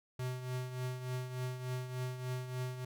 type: tone with tremolo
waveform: square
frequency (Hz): 126.9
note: B2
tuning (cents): +47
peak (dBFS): -35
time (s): 0.19-2.85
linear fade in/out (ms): 5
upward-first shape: triangle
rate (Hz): 3.4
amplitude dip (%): 65
effects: none